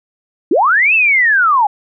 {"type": "linear two-way sweep", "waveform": "sine", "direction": "up then down", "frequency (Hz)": [267.9, 2694, 790], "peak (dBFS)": -8, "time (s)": [0.51, 1.67], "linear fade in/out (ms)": 5, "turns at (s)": 0.94, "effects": []}